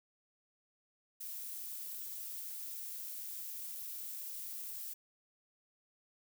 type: noise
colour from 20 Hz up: violet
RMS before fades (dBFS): -44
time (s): 1.2-4.94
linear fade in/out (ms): 10
effects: none